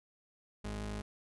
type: tone pair together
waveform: sawtooth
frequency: 52.05 / 104.1 Hz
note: G#1 / G#2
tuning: +5 / +5 cents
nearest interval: octave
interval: 1200 cents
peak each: -36 / -35 dBFS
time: 0.64-1.02 s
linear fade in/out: 10 ms
effects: resampled to 24000 Hz